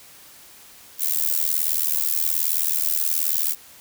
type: noise with amplitude modulation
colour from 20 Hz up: violet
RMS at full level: -18 dBFS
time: 0.98-3.56 s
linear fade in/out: 50 ms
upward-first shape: sine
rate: 78.8 Hz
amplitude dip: 100%
effects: white hiss -47 dBFS RMS until 3.8 s